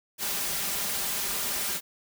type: noise with comb filter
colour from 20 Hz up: white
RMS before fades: -30 dBFS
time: 0.18-1.81 s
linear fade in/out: 50 ms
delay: 5 ms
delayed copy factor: +0.5
effects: none